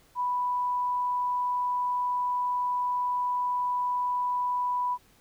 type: tone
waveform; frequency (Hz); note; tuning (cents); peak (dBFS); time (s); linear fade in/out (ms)
sine; 987.8; B5; 0; -25; 0.15-4.98; 50
effects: pink hiss -61 dBFS RMS until 5.2 s